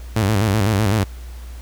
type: tone with vibrato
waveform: sawtooth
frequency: 103.83 Hz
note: G#2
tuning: in tune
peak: -11 dBFS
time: 0.16-1.04 s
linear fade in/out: 5 ms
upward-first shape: square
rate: 7.9 Hz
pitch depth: 110 cents each way
effects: added 60 Hz sine -31 dBFS peak until 1.61 s + pink hiss -46 dBFS RMS until 1.61 s